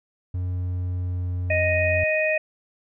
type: tone with pitch glide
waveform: triangle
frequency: 90.4 to 89.26 Hz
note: F#2 to F2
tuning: -40 to +38 cents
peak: -22 dBFS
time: 0.34-2.04 s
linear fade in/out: 5 ms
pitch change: -22 cents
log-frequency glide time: 0.46-1.9 s
type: harmonic tone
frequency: 622.3 Hz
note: D#5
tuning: in tune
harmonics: 1 / 3 / 4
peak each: -22 / -27 / -24 dBFS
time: 1.5-2.38 s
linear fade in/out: 5 ms
effects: none